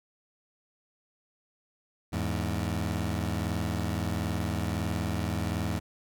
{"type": "tone pair together", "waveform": "20% pulse", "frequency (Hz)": [82.36, 103.83], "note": ["E2", "G#2"], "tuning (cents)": [-1, 0], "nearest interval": "major third", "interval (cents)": 401, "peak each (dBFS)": [-26, -27], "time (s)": [2.12, 5.8], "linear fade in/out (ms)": 20, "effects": []}